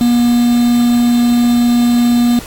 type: tone with quantisation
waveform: triangle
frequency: 239.9 Hz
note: A#3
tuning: 50 cents sharp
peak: -6 dBFS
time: 0.01-2.39 s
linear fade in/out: 0 ms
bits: 4
effects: pink hiss -31 dBFS RMS until 2.46 s + AAC 64 kbps